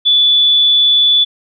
sine tone, 3461 Hz, A7, 29 cents flat, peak -7 dBFS, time 0.05-1.25 s, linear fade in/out 20 ms, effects none

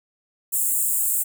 pink high-pass noise, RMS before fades -22 dBFS, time 0.52-1.24 s, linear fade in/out 20 ms, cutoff 7300 Hz, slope 96 dB/octave, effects none

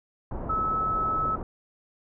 pink low-pass noise, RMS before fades -34 dBFS, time 0.31-1.43 s, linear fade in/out 2 ms, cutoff 1000 Hz, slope 24 dB/octave
sine tone, 1299 Hz, E6, 26 cents flat, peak -24 dBFS, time 0.49-1.36 s, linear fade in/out 10 ms
effects none

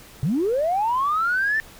sine linear sweep, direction up, 121.5 to 1800 Hz, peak -18 dBFS, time 0.23-1.6 s, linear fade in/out 0 ms, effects tanh soft clip ceiling -14 dBFS + pink hiss -46 dBFS RMS until 1.79 s

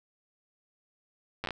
slowing click train, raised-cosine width 0.3 ms, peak -18 dBFS, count 6, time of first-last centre 1.44-1.507 s, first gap 9 ms, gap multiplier 1.2, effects none

